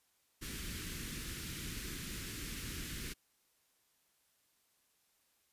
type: band-stop noise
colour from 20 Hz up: pink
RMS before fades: -43 dBFS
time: 0.41-3.14 s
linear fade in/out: 20 ms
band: 360 to 1500 Hz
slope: 24 dB/octave
effects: white hiss -75 dBFS RMS until 5.52 s + resampled to 32000 Hz